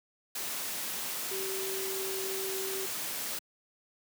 sine tone in noise, 384.3 Hz, G4, 34 cents flat, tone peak -36 dBFS, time 1.31-2.86 s, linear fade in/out 5 ms, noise white, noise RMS -36 dBFS, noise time 0.35-3.39 s, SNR -3 dB, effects high-pass 150 Hz 12 dB/octave

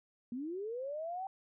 sine linear sweep, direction up, 230.5 to 784 Hz, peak -37 dBFS, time 0.32-1.27 s, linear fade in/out 2 ms, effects none

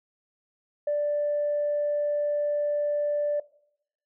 sine tone, 587.3 Hz, D5, in tune, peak -22 dBFS, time 0.87-3.4 s, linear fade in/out 5 ms, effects noise-tail reverb RT60 0.7 s tail -20 dB re dry + tanh soft clip ceiling -19 dBFS

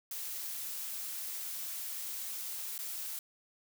blue noise with dropouts, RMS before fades -40 dBFS, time 0.11-3.19 s, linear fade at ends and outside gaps 2 ms, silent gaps 2.78-2.789 s, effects none

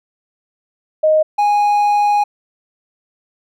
sine / triangle tone pair in turn, 622.3 / 826.1 Hz, D#5 / G#5, 0 / -9 cents, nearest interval perfect fourth, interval 491 cents, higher second, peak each -9 dBFS, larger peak neither, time 1.03-1.23 / 1.38-2.24 s, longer second, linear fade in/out 10 ms, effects none

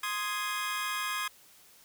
25% pulse chord, Ab major, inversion first, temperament equal, 1046.5 / 1244.5 / 1661.2 Hz, C6 / Eb6 / Ab6, 0 / 0 / 0 cents, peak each -32 dBFS, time 0.03-1.28 s, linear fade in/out 5 ms, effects white hiss -58 dBFS RMS until 1.84 s

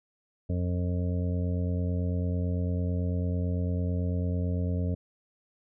harmonic tone, 89 Hz, F2, 33 cents sharp, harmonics 1 / 2 / 3 / 5 / 6 / 7, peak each -27 / -33 / -37 / -41 / -43 / -44 dBFS, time 0.49-4.95 s, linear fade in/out 10 ms, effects none

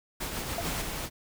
pink noise with tremolo, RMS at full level -33 dBFS, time 0.2-0.82 s, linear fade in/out 10 ms, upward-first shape triangle, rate 7 Hz, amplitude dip 40%
sine tone with exponential decay, 682 Hz, F5, 41 cents flat, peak -25 dBFS, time 0.58-0.68 s, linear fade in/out 2 ms, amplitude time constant 20 ms
pink noise, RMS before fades -35 dBFS, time 0.62-1.1 s, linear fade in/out 50 ms
effects none

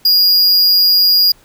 square tone, 4858 Hz, D#8, 42 cents flat, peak -8 dBFS, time 0.05-1.32 s, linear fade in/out 5 ms, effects pink hiss -49 dBFS RMS until 1.44 s

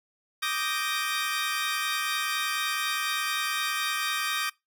20% pulse chord, Eb major seventh, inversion third, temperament equal, 1174.7 / 1244.5 / 1568 / 1864.7 Hz, D6 / Eb6 / G6 / Bb6, 0 / 0 / 0 / 0 cents, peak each -28 dBFS, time 0.42-4.5 s, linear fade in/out 10 ms, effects noise-tail reverb RT60 0.2 s tail -23 dB re dry

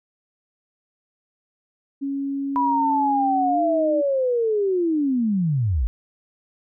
sine tone with pitch glide, 276.9 to 312.6 Hz, C#4 to D#4, -2 to +8 cents, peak -23 dBFS, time 2.01-4.02 s, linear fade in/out 20 ms, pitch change +210 cents, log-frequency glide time 3.49-3.63 s
sine linear sweep, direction down, 987.8 to 49 Hz, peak -18 dBFS, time 2.56-5.87 s, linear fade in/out 0 ms
effects none

